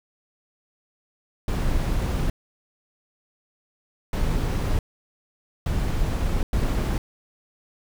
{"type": "noise bursts at uneven times", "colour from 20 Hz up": "brown", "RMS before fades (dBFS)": -23, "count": 4, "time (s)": [[1.48, 2.3], [4.13, 4.79], [5.66, 6.43], [6.53, 6.98]], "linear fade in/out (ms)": 2, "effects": []}